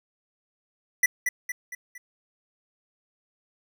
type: tone with echo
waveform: square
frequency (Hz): 1970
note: B6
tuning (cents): -5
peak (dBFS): -17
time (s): 1.03-1.06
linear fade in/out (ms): 5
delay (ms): 230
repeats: 4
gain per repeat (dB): -6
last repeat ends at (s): 1.98
effects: none